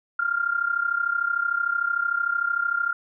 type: tone with amplitude modulation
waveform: sine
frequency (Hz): 1396.9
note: F6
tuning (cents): 0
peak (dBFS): -18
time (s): 0.19-2.93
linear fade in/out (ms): 5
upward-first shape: sine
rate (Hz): 33.3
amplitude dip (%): 80
effects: none